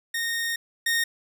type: tone pair in turn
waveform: sawtooth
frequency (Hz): 1849 / 1849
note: A#6 / A#6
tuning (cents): -15 / -15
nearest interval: unison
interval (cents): 0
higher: neither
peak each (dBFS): -22 / -18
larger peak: second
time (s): 0.14-0.56 / 0.86-1.04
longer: first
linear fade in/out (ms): 5
effects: none